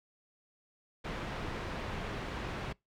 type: low-pass noise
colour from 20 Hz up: pink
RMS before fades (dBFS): -39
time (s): 1.04-2.73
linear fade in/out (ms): 10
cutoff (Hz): 2700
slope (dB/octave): 12
effects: noise-tail reverb RT60 0.2 s tail -25 dB re dry